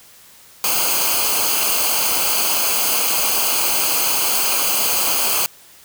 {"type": "noise with comb filter", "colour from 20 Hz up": "white", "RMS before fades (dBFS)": -18, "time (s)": [0.64, 5.46], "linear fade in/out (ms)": 0, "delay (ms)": 0.54, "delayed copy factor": -0.75, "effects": ["white hiss -46 dBFS RMS until 5.84 s"]}